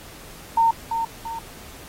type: tone with echo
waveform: sine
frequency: 913 Hz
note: A#5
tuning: 36 cents flat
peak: -14 dBFS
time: 0.57-0.71 s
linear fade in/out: 5 ms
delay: 340 ms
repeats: 2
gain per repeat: -7 dB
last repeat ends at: 1.39 s
effects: pink hiss -43 dBFS RMS until 1.88 s + AAC 48 kbps